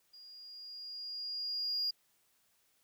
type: tone with level ramp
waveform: sine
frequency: 4842 Hz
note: D#8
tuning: 48 cents flat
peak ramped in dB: -52 to -29 dBFS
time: 0.13-1.91 s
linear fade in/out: 10 ms
effects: tanh soft clip ceiling -28 dBFS + white hiss -73 dBFS RMS until 2.83 s